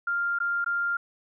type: tone with dropouts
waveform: sine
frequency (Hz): 1396.9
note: F6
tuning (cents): 0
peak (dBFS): -24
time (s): 0.07-0.97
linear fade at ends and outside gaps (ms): 5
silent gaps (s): 0.388-0.401 / 0.645-0.661
effects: none